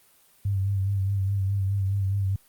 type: tone with vibrato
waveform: sine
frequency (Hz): 98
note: G2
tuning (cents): 0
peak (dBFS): -22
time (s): 0.45-2.36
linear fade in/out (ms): 5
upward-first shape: sine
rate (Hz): 4.8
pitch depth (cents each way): 41
effects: white hiss -59 dBFS RMS until 2.48 s + Opus 32 kbps